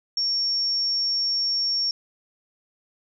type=tone; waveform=sine; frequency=5500 Hz; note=F8; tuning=27 cents flat; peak=-21 dBFS; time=0.17-1.91 s; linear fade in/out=2 ms; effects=none